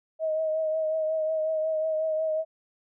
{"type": "tone with vibrato", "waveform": "sine", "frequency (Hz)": 631, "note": "D#5", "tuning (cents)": 24, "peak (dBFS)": -24, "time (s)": [0.19, 2.45], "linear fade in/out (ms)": 50, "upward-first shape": "triangle", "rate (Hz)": 5.5, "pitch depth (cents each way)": 32, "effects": []}